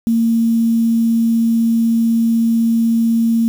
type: tone with quantisation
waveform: sine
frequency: 229 Hz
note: A#3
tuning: 31 cents flat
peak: -11 dBFS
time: 0.07-3.48 s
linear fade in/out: 0 ms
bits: 6
effects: none